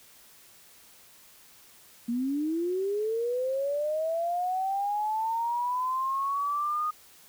sine linear sweep, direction up, 229.6 to 1239 Hz, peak -26 dBFS, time 2.08-6.91 s, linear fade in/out 10 ms, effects white hiss -55 dBFS RMS until 7.28 s

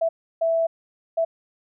sine tone bursts at uneven times, 659.3 Hz, E5, in tune, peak -18 dBFS, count 3, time 0.01-0.09 / 0.41-0.67 / 1.17-1.25 s, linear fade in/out 10 ms, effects none

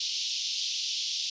white band-pass noise, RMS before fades -32 dBFS, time 0-1.3 s, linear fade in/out 5 ms, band 2900 to 5800 Hz, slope 48 dB/octave, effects resampled to 16000 Hz

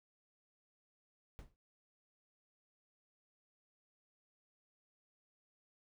brown noise with exponential decay, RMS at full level -45 dBFS, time 1.39-1.56 s, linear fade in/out 0 ms, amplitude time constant 36 ms, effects none

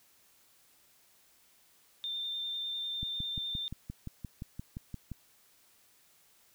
sine tone with vibrato, 3593 Hz, A7, 36 cents sharp, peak -34 dBFS, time 2.04-3.68 s, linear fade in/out 0 ms, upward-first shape triangle, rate 10 Hz, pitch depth 18 cents each way
click train, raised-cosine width 5 ms, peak -27 dBFS, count 13, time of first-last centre 3.03-5.117 s, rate 5.75 Hz
effects white hiss -65 dBFS RMS until 6.54 s

